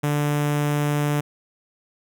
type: tone with notch filter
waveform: sawtooth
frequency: 146.83 Hz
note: D3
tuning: in tune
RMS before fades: -22 dBFS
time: 0.03-1.21 s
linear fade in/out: 10 ms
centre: 4400 Hz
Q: 1.9
effects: none